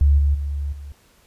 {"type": "tone with level steps", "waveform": "sine", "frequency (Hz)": 71.4, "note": "D2", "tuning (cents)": -48, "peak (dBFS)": [-11, -14, -22, -32], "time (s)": [0.01, 0.92], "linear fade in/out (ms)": 0, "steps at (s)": [0.18, 0.34, 0.72], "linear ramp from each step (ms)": 10, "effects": ["pink hiss -56 dBFS RMS until 1.26 s", "resampled to 32000 Hz"]}